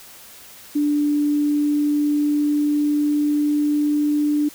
sine tone with pitch glide, 293.7 to 295.9 Hz, D4 to D4, 0 to +13 cents, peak -16 dBFS, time 0.75-4.49 s, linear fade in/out 10 ms, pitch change +13 cents, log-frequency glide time 1.29-4.31 s, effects white hiss -43 dBFS RMS until 4.54 s

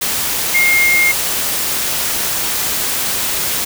sine tone in noise, 2131 Hz, C7, 31 cents sharp, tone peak -10 dBFS, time 0.54-1.12 s, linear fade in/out 10 ms, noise white, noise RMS -18 dBFS, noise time 0.01-3.65 s, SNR +5 dB, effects none

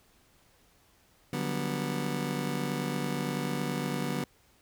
30% pulse chord, G major seventh, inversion second, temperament just, 147 / 183.75 / 196 / 245 Hz, D3 / F#3 / G3 / B3, +2 / -12 / 0 / -14 cents, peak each -32 / -34 / -37 / -32 dBFS, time 1.33-4.24 s, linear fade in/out 2 ms, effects pink hiss -64 dBFS RMS until 4.61 s

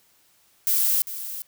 violet noise with echo, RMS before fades -21 dBFS, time 0.67-1.02 s, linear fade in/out 0 ms, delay 400 ms, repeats 1, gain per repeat -12 dB, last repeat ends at 1.42 s, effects white hiss -61 dBFS RMS until 1.47 s

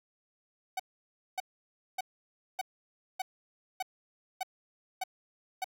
45% pulse tone bursts, 751 Hz, F#5, 26 cents sharp, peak -31 dBFS, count 9, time 0.77-5.644 s, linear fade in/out 5 ms, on 26 ms, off 580 ms, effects none

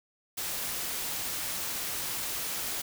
white noise, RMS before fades -34 dBFS, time 0.37-2.82 s, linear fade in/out 10 ms, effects none

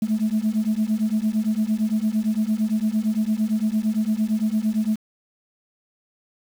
sine beating tone pair, 212.2 / 221 Hz, G#3 / A3, +38 / +8 cents, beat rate 8.8 Hz, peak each -21 / -21 dBFS, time 0.02-4.96 s, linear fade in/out 5 ms, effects tanh soft clip ceiling -14 dBFS + 7-bit

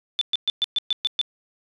sine tone bursts, 3520 Hz, A7, in tune, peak -18 dBFS, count 8, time 0.19-1.214 s, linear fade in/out 0 ms, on 23 ms, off 120 ms, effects resampled to 22050 Hz + 10-bit

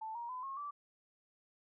sine tone with pitch steps, 880 / 943.2 / 1010.9 / 1083.4 / 1161.2 Hz, A5 / A#5 / B5 / C#6 / D6, 0 / +20 / +40 / -40 / -20 cents, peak -40 dBFS, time 0.01-0.71 s, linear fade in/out 10 ms, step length 140 ms, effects none

